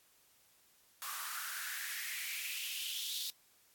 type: noise with high-pass filter sweep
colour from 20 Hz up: white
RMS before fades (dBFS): -41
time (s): 1.02-3.3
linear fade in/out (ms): 0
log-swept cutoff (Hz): 1100 to 3900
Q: 5.1
effects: white hiss -68 dBFS RMS until 3.74 s + AAC 64 kbps